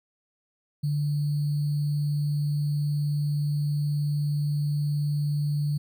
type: tone with sample-and-hold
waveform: sine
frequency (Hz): 146.83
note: D3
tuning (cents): 0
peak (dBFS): -23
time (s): 0.83-5.78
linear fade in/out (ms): 10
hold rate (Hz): 4410
effects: none